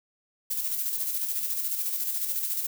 violet noise with tremolo, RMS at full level -28 dBFS, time 0.5-2.67 s, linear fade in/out 10 ms, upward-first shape square, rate 14 Hz, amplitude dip 40%, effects none

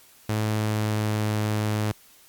sawtooth tone with pitch glide, 107.8 to 106.62 Hz, A2 to G#2, -35 to +46 cents, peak -19 dBFS, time 0.29-1.92 s, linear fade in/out 5 ms, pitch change -19 cents, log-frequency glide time 0.44-1.27 s, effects white hiss -54 dBFS RMS until 2.28 s + Opus 48 kbps

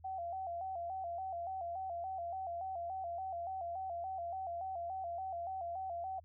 sine tone with vibrato, 723 Hz, F#5, 40 cents flat, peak -38 dBFS, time 0.04-6.2 s, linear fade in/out 10 ms, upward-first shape square, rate 3.5 Hz, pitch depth 90 cents each way, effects added 82 Hz sine -58 dBFS peak until 6.24 s

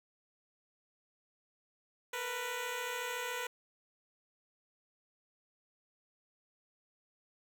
10% pulse tone pair together, 459.7 / 493.4 Hz, A#4 / B4, -24 / -2 cents, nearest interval minor second, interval 122 cents, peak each -35 / -29 dBFS, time 2.13-3.47 s, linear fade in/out 5 ms, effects none

